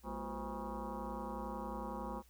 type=tone with frequency modulation; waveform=sine; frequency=378 Hz; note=F#4; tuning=37 cents sharp; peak=-39 dBFS; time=0.03-2.23 s; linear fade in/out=50 ms; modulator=145 Hz; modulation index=5.1; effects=added 60 Hz sine -63 dBFS peak until 2.29 s + white hiss -69 dBFS RMS until 2.29 s